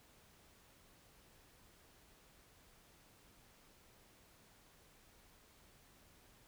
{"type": "silence", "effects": ["pink hiss -66 dBFS RMS until 6.47 s"]}